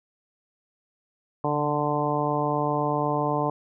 harmonic tone with a mistuned harmonic, 147.9 Hz, D3, 13 cents sharp, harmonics 1 / 2 / 3 / 4 / 5 / 6 / 7, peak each -30 / -30 / -30 / -30 / -30 / -30 / -30 dBFS, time 1.44-3.5 s, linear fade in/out 2 ms, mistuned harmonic 1, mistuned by -30 cents, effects none

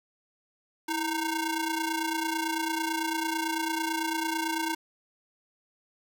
sawtooth ring-modulated tone, 621 Hz, D#5, 3 cents flat, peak -21 dBFS, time 0.88-4.75 s, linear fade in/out 10 ms, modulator 296 Hz, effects none

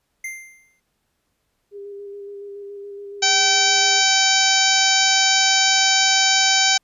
square tone with exponential decay, 2093 Hz, C7, in tune, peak -26 dBFS, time 0.24-0.8 s, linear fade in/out 5 ms, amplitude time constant 120 ms
sine tone with vibrato, 402.7 Hz, G4, 47 cents sharp, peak -32 dBFS, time 1.71-4.03 s, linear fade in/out 50 ms, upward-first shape square, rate 7.1 Hz, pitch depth 14 cents each way
harmonic tone, 771 Hz, G5, 29 cents flat, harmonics 1 / 2 / 3 / 4 / 5 / 6 / 7 / 8 / 9, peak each -23 / -23 / -23 / -23 / -23 / -23 / -23 / -23 / -23 dBFS, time 3.22-6.78 s, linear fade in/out 10 ms
effects pink hiss -71 dBFS RMS until 6.83 s + resampled to 32000 Hz

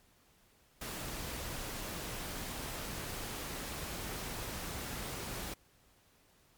pink noise, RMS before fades -41 dBFS, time 0.81-5.54 s, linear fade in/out 5 ms, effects pink hiss -67 dBFS RMS until 6.57 s + MP3 96 kbps

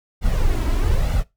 brown noise with flanger, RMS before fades -18 dBFS, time 0.21-1.24 s, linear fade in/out 50 ms, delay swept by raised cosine 1.4 to 3.1 ms, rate 1.1 Hz, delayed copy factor +0.6, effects noise-tail reverb RT60 0.2 s tail -20 dB re dry

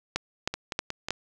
two click trains, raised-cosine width 0.2 ms, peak -14 / -9 dBFS, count 4 / 4, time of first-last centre 0.54-1.085 / 0.16-1.106 s, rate 5.5 / 3.17 Hz, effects none

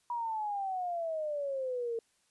sine exponential sweep, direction down, 970 to 452.7 Hz, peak -32 dBFS, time 0.1-1.99 s, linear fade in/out 2 ms, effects white hiss -72 dBFS RMS until 2.3 s + resampled to 24000 Hz

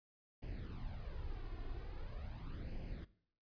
brown noise with flanger, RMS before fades -45 dBFS, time 0.42-3.05 s, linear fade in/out 10 ms, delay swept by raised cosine 0.39 to 2.79 ms, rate 0.42 Hz, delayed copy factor +0.65, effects noise-tail reverb RT60 0.6 s tail -18 dB re dry + resampled to 11025 Hz

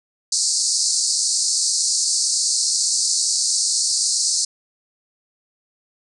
pink band-pass noise, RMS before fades -20 dBFS, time 0.32-4.45 s, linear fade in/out 5 ms, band 4300 to 9200 Hz, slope 96 dB/octave, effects none

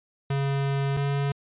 square tone pair in turn, 138.59 / 140.44 Hz, C#3 / C#3, 0 / +23 cents, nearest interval unison, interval 23 cents, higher second, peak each -24 dBFS, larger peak neither, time 0.3-0.97 / 0.97-1.32 s, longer first, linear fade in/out 5 ms, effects resampled to 8000 Hz

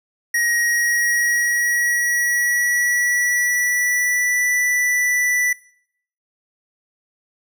square tone with pitch glide, 1890 to 1973.7 Hz, A#6 to B6, +23 to -2 cents, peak -17 dBFS, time 0.34-5.53 s, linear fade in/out 5 ms, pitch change +75 cents, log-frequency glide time 0.59-4.51 s, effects noise-tail reverb RT60 0.7 s tail -23 dB re dry

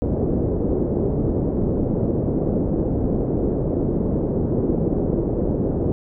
white low-pass noise, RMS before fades -21 dBFS, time 0.02-5.92 s, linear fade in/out 0 ms, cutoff 440 Hz, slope 24 dB/octave, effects none

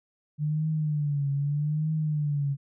sine tone with vibrato, 148.2 Hz, D3, 16 cents sharp, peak -24 dBFS, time 0.38-2.57 s, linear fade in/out 50 ms, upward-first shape triangle, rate 0.81 Hz, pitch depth 110 cents each way, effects none

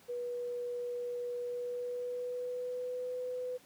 sine tone with pitch glide, 486.3 to 500.8 Hz, B4 to B4, -27 to +24 cents, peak -35 dBFS, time 0.08-3.58 s, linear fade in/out 20 ms, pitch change +51 cents, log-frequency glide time 1.39-3.14 s, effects pink hiss -61 dBFS RMS until 3.65 s + high-pass 150 Hz 12 dB/octave

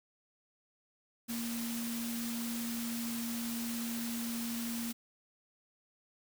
sine tone in noise, 233.3 Hz, A#3, 2 cents sharp, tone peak -36 dBFS, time 1.28-4.93 s, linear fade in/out 20 ms, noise white, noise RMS -42 dBFS, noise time 1.28-4.93 s, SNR +3 dB, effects none

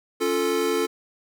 square chord, Db augmented, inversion none, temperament equal, 277.2 / 349.2 / 440 Hz, Db4 / F4 / A4, 0 / 0 / 0 cents, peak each -30 / -27 / -24 dBFS, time 0.2-0.87 s, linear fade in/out 20 ms, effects none

